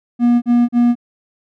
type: tone bursts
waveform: triangle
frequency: 240 Hz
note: B3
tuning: 49 cents flat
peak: -7 dBFS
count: 3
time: 0.19-0.954 s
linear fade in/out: 50 ms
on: 230 ms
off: 37 ms
effects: none